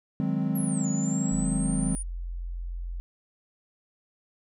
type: chord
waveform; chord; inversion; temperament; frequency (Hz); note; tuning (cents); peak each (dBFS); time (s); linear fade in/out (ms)
triangle; Ab dominant seventh; second; equal; 155.56 / 185 / 207.7 / 261.6; Eb3 / Gb3 / Ab3 / C4; 0 / 0 / 0 / 0; -28; 0.2-1.95; 0
type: exponential two-way sweep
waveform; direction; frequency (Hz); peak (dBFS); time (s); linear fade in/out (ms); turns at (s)
sine; down then up; 11840 to 6810 to 9610; -34; 0.55-2.03; 10; 0.88
type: tone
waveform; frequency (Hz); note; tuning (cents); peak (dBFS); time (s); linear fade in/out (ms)
sine; 43.36; F1; -12; -31; 1.32-3; 0
effects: none